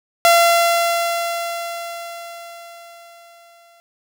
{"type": "tone with exponential decay", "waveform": "sawtooth", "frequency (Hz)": 683, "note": "F5", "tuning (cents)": -39, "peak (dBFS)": -5, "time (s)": [0.25, 3.8], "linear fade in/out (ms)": 0, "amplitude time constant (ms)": 770, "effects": []}